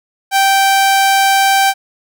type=tone; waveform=sawtooth; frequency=781 Hz; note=G5; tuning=7 cents flat; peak=-5 dBFS; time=0.31-1.74 s; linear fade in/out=50 ms; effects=none